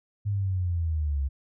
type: linear sweep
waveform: sine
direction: down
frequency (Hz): 103.83 to 66.4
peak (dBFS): -24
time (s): 0.25-1.29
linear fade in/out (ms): 20
effects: none